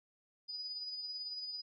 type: tone with tremolo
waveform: sine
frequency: 4952 Hz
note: D#8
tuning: 9 cents flat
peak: -38 dBFS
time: 0.48-1.62 s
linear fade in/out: 20 ms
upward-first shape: triangle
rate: 18 Hz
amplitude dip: 45%
effects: none